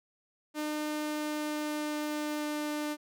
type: tone with pitch glide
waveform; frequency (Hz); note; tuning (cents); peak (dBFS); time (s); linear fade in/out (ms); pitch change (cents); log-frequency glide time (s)
sawtooth; 302.5 to 299; D#4 to D4; -49 to +31; -28; 0.54-2.97; 50; -20; 0.89-2.74
effects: none